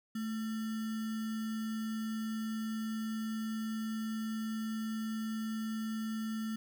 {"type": "tone with sample-and-hold", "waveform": "sine", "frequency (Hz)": 220, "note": "A3", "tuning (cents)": 0, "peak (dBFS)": -34, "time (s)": [0.15, 6.56], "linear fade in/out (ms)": 5, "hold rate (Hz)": 1575, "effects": []}